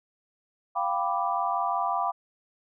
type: chord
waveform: sine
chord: G dominant seventh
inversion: third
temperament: equal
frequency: 698.5 / 784 / 987.8 / 1174.7 Hz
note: F5 / G5 / B5 / D6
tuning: 0 / 0 / 0 / 0 cents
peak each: -30 dBFS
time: 0.75-2.12 s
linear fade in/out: 20 ms
effects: none